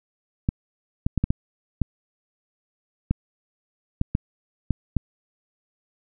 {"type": "clicks", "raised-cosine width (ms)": 5, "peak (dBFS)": -8, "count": 11, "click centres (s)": [0.489, 1.065, 1.177, 1.24, 1.305, 1.817, 3.11, 4.014, 4.151, 4.707, 4.967], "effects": []}